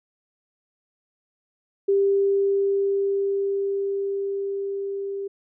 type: tone with level ramp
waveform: sine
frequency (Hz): 395.8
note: G4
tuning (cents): +17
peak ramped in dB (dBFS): -16 to -27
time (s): 1.88-5.28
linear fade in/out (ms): 10
effects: none